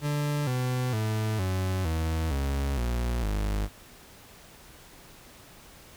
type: tone with pitch steps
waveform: 40% pulse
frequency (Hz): 146.83 / 126.35 / 108.73 / 93.57 / 80.52 / 69.29 / 59.63 / 51.32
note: D3 / B2 / A2 / F#2 / E2 / C#2 / A#1 / G#1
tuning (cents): 0 / +40 / -20 / +20 / -40 / 0 / +40 / -20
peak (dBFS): -25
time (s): 0.01-3.69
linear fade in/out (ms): 50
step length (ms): 460
effects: pink hiss -51 dBFS RMS until 5.96 s